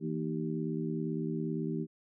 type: harmonic tone with a mistuned harmonic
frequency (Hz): 77.8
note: D#2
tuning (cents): 0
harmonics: 2 / 3 / 4 / 5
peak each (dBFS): -35 / -37 / -38 / -39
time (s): 0-1.87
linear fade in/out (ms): 50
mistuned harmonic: 2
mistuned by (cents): +85
effects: none